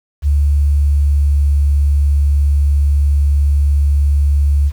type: tone with pitch glide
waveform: sine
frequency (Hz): 72.1 to 71.52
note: D2 to D2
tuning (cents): -31 to -45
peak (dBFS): -9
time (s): 0.22-4.72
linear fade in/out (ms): 50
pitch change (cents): -14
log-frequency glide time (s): 0.61-1.48
effects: 7-bit